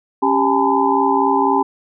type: tone cluster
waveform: sine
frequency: 274.9 / 394 / 827 / 891 / 1007 Hz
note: C#4 / G4 / G#5 / A5 / B5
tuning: -14 / +9 / -8 / +22 / +33 cents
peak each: -19 dBFS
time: 0.22-1.63 s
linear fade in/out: 10 ms
effects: none